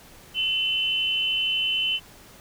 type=tone pair together; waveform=sine; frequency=2700 / 3031 Hz; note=E7 / F#7; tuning=+41 / +41 cents; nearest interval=major second; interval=200 cents; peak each=-27 / -23 dBFS; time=0.34-2 s; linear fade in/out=50 ms; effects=pink hiss -49 dBFS RMS until 2.4 s